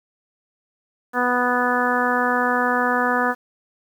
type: harmonic tone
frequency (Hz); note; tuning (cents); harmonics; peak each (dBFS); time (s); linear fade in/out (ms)
246.9; B3; 0; 1 / 2 / 3 / 4 / 5 / 6 / 7; -25 / -25 / -25 / -25 / -25 / -25 / -25; 1.13-3.35; 50
effects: 8-bit